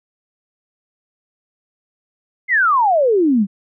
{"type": "exponential sweep", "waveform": "sine", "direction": "down", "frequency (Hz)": [2139, 185.7], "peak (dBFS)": -11, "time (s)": [2.48, 3.47], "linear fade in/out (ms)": 50, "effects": []}